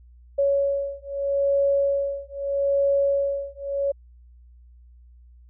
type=beating tone pair; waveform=sine; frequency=558 / 558.79 Hz; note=C#5 / C#5; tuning=+11 / +14 cents; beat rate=0.79 Hz; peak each=-23 dBFS; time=0.38-3.92 s; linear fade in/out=10 ms; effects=added 60 Hz sine -47 dBFS peak until 5.49 s